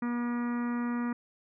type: harmonic tone with a mistuned harmonic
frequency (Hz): 240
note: B3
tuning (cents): -49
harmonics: 1 / 2 / 3 / 4 / 5 / 6 / 7 / 8 / 9 / 10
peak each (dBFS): -29 / -45 / -50 / -43 / -43 / -46 / -52 / -47 / -60 / -56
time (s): 0.02-1.13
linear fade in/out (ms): 5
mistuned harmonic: 9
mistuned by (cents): +31
effects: none